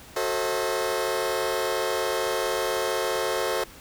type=chord; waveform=sawtooth; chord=F# diminished seventh; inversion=none; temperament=just; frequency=370 / 444 / 532.8 / 639.4 Hz; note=F#4 / A4 / C5 / Eb5; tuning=0 / +16 / +31 / +47 cents; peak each=-27 / -25 / -25 / -28 dBFS; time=0.16-3.64 s; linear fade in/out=5 ms; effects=pink hiss -47 dBFS RMS until 3.8 s